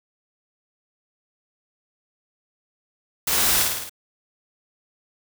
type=noise with echo; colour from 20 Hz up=white; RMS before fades=-22 dBFS; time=3.27-3.63 s; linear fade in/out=5 ms; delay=53 ms; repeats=5; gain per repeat=-3 dB; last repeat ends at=3.895 s; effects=none